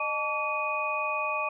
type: tone cluster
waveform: sine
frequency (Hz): 612 / 871 / 1142 / 2484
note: D#5 / A5 / D6 / D#7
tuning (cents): -29 / -18 / -49 / -3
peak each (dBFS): -34 / -35 / -31 / -31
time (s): 0-1.49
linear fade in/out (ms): 5
effects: none